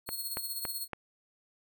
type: tone with tremolo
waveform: 5% pulse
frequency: 4307 Hz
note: C8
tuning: 49 cents sharp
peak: -26 dBFS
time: 0.06-0.88 s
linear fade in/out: 50 ms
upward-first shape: sine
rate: 16 Hz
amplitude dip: 55%
type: click train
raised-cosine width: 0.5 ms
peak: -20 dBFS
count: 4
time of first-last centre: 0.09-0.933 s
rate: 3.56 Hz
effects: none